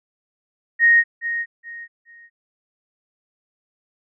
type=tone with echo; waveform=sine; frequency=1864.7 Hz; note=A#6; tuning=in tune; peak=-10 dBFS; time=0.79-1.04 s; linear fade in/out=50 ms; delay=420 ms; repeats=3; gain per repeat=-11 dB; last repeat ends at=2.3 s; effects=none